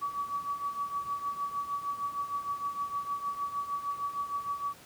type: tone with tremolo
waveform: sine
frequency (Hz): 1141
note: C#6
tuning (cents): +50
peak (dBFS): -28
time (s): 0.01-4.74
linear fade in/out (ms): 20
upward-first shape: triangle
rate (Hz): 6.5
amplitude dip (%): 80
effects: pink hiss -53 dBFS RMS until 4.85 s + high-pass 80 Hz 12 dB/octave